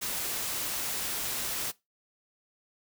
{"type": "noise", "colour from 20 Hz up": "white", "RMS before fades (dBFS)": -33, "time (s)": [0.01, 1.72], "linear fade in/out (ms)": 20, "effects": ["noise-tail reverb RT60 0.2 s tail -20 dB re dry"]}